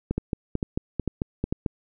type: two click trains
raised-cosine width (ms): 3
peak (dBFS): -12 / -12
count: 4 / 8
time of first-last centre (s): 0.18-1.525 / 0.11-1.662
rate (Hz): 2.23 / 4.51
effects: none